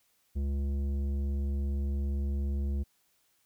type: tone with tanh clipping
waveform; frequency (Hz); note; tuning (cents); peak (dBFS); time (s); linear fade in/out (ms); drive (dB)
triangle; 69.9; C#2; +15; -30; 0.35-2.84; 20; 15
effects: white hiss -71 dBFS RMS until 3.45 s